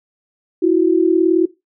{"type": "tone pair together", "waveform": "sine", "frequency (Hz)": [329.6, 368.4], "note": ["E4", "F#4"], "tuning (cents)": [0, -7], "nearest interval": "major second", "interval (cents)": 193, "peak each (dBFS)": -13, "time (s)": [0.62, 1.46], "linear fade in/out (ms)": 10, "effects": ["noise-tail reverb RT60 0.2 s tail -18 dB re dry"]}